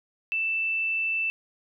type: tone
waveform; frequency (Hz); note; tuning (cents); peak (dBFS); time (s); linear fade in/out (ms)
sine; 2654; E7; +11; -24; 0.32-1.3; 0
effects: none